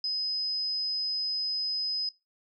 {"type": "tone", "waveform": "sine", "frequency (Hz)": 5040, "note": "D#8", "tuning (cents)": 21, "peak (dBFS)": -28, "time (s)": [0.04, 2.09], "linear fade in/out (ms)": 2, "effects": ["noise-tail reverb RT60 0.2 s tail -17 dB re dry"]}